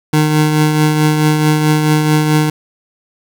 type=tone with tremolo; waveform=25% pulse; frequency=153 Hz; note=D#3; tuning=29 cents flat; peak=-4 dBFS; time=0.13-2.5 s; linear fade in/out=5 ms; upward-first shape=triangle; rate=4.6 Hz; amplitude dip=45%; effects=7-bit